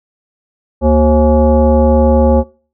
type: tone with frequency modulation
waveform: sine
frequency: 233.1 Hz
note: A#3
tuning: in tune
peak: -6 dBFS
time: 0.81-2.44 s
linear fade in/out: 50 ms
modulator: 304 Hz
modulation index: 1.5
effects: noise-tail reverb RT60 0.4 s tail -23 dB re dry

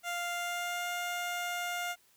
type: tone with pitch glide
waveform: 15% pulse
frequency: 698.5 to 705.8 Hz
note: F5 to F5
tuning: 0 to +18 cents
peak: -27 dBFS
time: 0.03-1.96 s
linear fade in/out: 50 ms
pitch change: +18 cents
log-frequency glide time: 0.32-0.88 s
effects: white hiss -66 dBFS RMS until 2.16 s

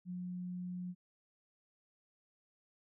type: tone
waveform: sine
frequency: 179.8 Hz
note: F#3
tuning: 49 cents flat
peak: -39 dBFS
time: 0.05-0.95 s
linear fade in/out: 50 ms
effects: none

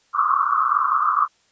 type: band-pass noise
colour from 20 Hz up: pink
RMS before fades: -19 dBFS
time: 0.13-1.28 s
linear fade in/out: 50 ms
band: 1100 to 1300 Hz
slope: 96 dB/octave
effects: white hiss -61 dBFS RMS until 1.51 s + resampled to 16000 Hz

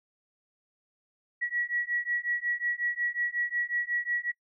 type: beating tone pair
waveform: sine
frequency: 1923 / 1928.5 Hz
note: B6 / B6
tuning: -47 / -42 cents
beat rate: 5.5 Hz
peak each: -31 dBFS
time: 1.41-4.32 s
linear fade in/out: 20 ms
effects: noise-tail reverb RT60 0.1 s tail -24 dB re dry

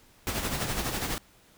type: noise with tremolo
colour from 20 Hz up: pink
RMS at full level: -29 dBFS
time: 0.27-1.18 s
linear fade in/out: 0 ms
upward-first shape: sine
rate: 12 Hz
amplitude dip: 50%
effects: pink hiss -59 dBFS RMS until 1.57 s

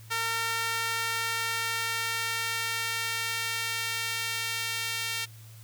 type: tone with high-pass filter sweep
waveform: sawtooth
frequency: 456.1 Hz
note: A#4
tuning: 38 cents flat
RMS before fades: -31 dBFS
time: 0.1-5.26 s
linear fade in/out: 20 ms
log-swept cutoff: 1400 to 2400 Hz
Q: 1.2
effects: added 111 Hz sine -46 dBFS peak until 5.63 s + white hiss -55 dBFS RMS until 5.63 s

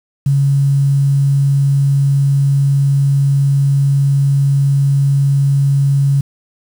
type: tone with quantisation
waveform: sine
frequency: 139.2 Hz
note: C#3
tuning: 8 cents sharp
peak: -9 dBFS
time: 0.26-6.21 s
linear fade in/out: 5 ms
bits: 6
effects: none

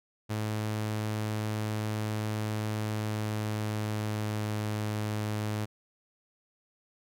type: tone with pitch glide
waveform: sawtooth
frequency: 107.5 to 106.39 Hz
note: A2 to G#2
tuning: -40 to +42 cents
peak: -26 dBFS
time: 0.29-5.66 s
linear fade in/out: 20 ms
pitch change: -18 cents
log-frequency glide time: 2.81-4.6 s
effects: none

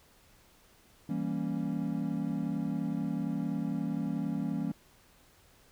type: chord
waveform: triangle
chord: E diminished seventh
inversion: none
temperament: equal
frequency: 164.81 / 196 / 233.1 / 277.2 Hz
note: E3 / G3 / Bb3 / Db4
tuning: 0 / 0 / 0 / 0 cents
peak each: -34 dBFS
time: 1.09-4.72 s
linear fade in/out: 5 ms
effects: pink hiss -62 dBFS RMS until 5.71 s

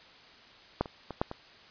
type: clicks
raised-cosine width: 1 ms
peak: -12 / -27 / -23 / -12 / -23 dBFS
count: 5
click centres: 0.81 / 0.858 / 1.107 / 1.215 / 1.314 s
effects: white hiss -54 dBFS RMS until 1.7 s + resampled to 11025 Hz

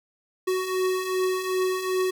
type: beating tone pair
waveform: square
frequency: 370 / 372.6 Hz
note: F#4 / F#4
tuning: 0 / +12 cents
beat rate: 2.6 Hz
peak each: -31 / -25 dBFS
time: 0.47-2.11 s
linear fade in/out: 10 ms
effects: none

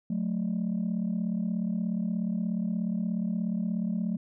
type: tone pair together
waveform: sine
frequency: 182.6 / 219.4 Hz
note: F#3 / A3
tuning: -23 / -5 cents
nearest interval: minor third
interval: 318 cents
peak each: -28 dBFS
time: 0.1-4.17 s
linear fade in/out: 5 ms
effects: tanh soft clip ceiling -23 dBFS

